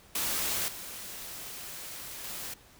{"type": "noise with level steps", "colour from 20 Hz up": "white", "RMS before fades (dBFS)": [-31, -42, -39], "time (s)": [0.15, 2.54], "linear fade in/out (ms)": 5, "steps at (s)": [0.68, 2.24], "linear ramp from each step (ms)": 2, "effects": ["pink hiss -57 dBFS RMS until 2.79 s"]}